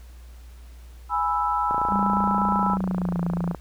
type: chord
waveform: sine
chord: E major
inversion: first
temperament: equal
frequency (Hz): 830.6 / 987.8 / 1318.5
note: G#5 / B5 / E6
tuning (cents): 0 / 0 / 0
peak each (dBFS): -26 / -25 / -25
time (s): 1.09-2.78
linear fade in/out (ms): 50
type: click train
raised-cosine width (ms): 1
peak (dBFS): -16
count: 53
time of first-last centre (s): 1.71-3.547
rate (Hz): 28.3
type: tone with pitch glide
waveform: sine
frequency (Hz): 198.8 to 173.07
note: G3 to F3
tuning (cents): +25 to -15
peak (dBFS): -23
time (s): 1.89-3.55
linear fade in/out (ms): 50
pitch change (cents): -240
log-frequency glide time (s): 2.56-3.21
effects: added 60 Hz sine -41 dBFS peak until 3.6 s + pink hiss -56 dBFS RMS until 3.6 s